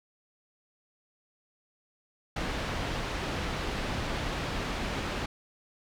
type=low-pass noise; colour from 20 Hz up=pink; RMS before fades=-33 dBFS; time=2.36-5.26 s; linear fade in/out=5 ms; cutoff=3800 Hz; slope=12 dB/octave; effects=none